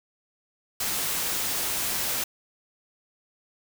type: noise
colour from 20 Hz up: white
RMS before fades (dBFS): -28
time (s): 0.8-2.24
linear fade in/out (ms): 5
effects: none